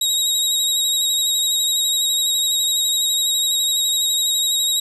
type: tone with vibrato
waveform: 25% pulse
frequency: 3801 Hz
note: A#7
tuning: 33 cents sharp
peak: -12 dBFS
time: 0.01-4.8 s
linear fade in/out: 5 ms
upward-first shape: triangle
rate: 12 Hz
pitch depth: 30 cents each way
effects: none